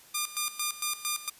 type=tone with tremolo; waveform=5% pulse; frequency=1203 Hz; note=D6; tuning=41 cents sharp; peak=-16 dBFS; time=0.14-1.3 s; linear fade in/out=10 ms; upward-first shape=square; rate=4.4 Hz; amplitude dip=80%; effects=white hiss -55 dBFS RMS until 1.39 s + resampled to 32000 Hz